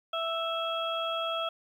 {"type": "harmonic tone", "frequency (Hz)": 659.3, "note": "E5", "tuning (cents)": 0, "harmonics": [1, 2, 4, 5], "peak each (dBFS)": [-33, -33, -42, -35], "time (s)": [0.13, 1.49], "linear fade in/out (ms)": 5, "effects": ["10-bit"]}